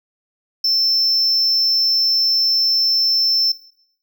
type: tone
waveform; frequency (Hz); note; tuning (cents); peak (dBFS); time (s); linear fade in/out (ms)
triangle; 5330; E8; +18; -13; 0.64-3.52; 5
effects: noise-tail reverb RT60 0.7 s tail -17 dB re dry